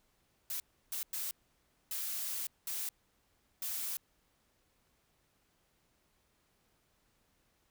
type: noise bursts at uneven times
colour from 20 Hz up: blue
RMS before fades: -38 dBFS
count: 6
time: 0.5-0.6 / 0.92-1.03 / 1.13-1.31 / 1.91-2.47 / 2.67-2.89 / 3.62-3.97 s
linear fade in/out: 2 ms
effects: pink hiss -74 dBFS RMS until 7.7 s